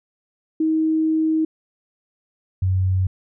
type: tone pair in turn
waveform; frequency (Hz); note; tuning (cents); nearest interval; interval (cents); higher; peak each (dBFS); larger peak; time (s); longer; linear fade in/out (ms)
sine; 316.7 / 93.59; D#4 / F#2; +31 / +20; octave + major sixth; 2111; first; -16; neither; 0.6-1.45 / 2.62-3.07; first; 5
effects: none